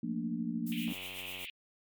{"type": "chord", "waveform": "sine", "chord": "Bb major seventh", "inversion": "second", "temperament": "equal", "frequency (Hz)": [174.61, 220, 233.1, 293.7], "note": ["F3", "A3", "Bb3", "D4"], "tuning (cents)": [0, 0, 0, 0], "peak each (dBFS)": [-39, -40, -35, -40], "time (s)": [0.03, 0.93], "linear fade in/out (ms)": 5}
{"type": "noise with tremolo", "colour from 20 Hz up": "violet", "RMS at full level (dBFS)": -45, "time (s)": [0.66, 1.46], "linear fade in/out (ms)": 10, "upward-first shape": "sine", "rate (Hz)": 8.1, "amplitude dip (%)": 65}
{"type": "band-pass noise", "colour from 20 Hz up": "pink", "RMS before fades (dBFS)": -44, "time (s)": [0.72, 1.5], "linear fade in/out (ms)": 0, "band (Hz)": [2400, 3200], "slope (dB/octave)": 48}
{"type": "click train", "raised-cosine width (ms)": 1, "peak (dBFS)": -37, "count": 53, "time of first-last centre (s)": [0.88, 1.445], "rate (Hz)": 92.1}
{"effects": ["MP3 96 kbps"]}